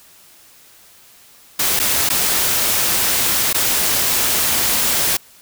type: noise with dropouts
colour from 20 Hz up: white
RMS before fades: -17 dBFS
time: 1.59-5.17 s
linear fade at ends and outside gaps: 5 ms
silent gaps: 1.793-1.797 / 2.091-2.1 / 3.53-3.544 s
effects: white hiss -47 dBFS RMS until 5.41 s